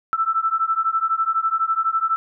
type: beating tone pair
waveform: sine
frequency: 1318.5 / 1330.5 Hz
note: E6 / E6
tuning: 0 / +16 cents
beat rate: 12 Hz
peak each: -21 / -21 dBFS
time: 0.13-2.16 s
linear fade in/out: 0 ms
effects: none